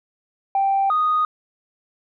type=tone pair in turn; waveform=sine; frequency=784 / 1240.9 Hz; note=G5 / D#6; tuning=0 / -5 cents; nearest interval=minor sixth; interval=795 cents; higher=second; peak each=-15 dBFS; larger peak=neither; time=0.55-0.9 / 0.9-1.25 s; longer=neither; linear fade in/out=2 ms; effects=tanh soft clip ceiling -12 dBFS